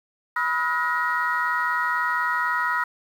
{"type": "tone cluster", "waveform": "sine", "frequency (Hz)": [982, 1276, 1440, 1890], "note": ["B5", "D#6", "F#6", "A#6"], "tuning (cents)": [-10, 43, -47, 23], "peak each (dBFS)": -26, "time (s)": [0.36, 2.84], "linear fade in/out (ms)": 5, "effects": ["tanh soft clip ceiling -13 dBFS", "8-bit"]}